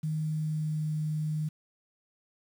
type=tone with pitch glide; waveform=sine; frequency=155.56 to 153.86 Hz; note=D#3 to D#3; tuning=0 to -19 cents; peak=-28 dBFS; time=0.03-1.49 s; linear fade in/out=10 ms; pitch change=-19 cents; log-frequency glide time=0.16-0.92 s; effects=9-bit